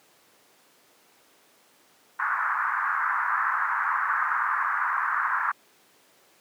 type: band-pass noise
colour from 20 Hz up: pink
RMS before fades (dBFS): -26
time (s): 2.19-5.52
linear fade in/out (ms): 10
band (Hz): 1000 to 1700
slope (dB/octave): 48
effects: pink hiss -59 dBFS RMS until 6.4 s + high-pass 300 Hz 12 dB/octave